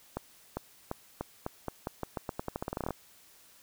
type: accelerating click train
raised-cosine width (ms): 1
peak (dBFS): -19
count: 22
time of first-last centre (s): 0.17-2.907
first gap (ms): 400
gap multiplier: 0.86
effects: white hiss -59 dBFS RMS until 3.62 s